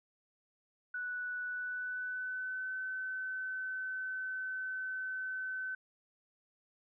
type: tone with pitch glide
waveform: sine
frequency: 1480 to 1521.6 Hz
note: F#6 to F#6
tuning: 0 to +48 cents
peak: -36 dBFS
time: 0.94-5.75 s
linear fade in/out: 5 ms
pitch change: +48 cents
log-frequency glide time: 1.45-2.74 s
effects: none